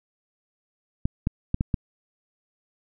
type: clicks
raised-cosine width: 5 ms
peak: -10 dBFS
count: 5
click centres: 1.055 / 1.271 / 1.544 / 1.609 / 1.742 s
effects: none